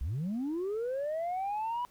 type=linear sweep; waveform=sine; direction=up; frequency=55 to 990 Hz; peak=-29 dBFS; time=0.01-1.85 s; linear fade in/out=0 ms; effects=tanh soft clip ceiling -29 dBFS + pink hiss -63 dBFS RMS until 1.9 s